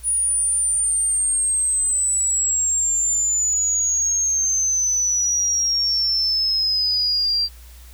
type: exponential sweep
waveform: sine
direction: down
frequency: 9720 to 4699 Hz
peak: -17 dBFS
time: 0.03-7.49 s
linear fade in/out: 50 ms
effects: added 60 Hz sine -40 dBFS peak until 7.93 s + white hiss -49 dBFS RMS until 7.93 s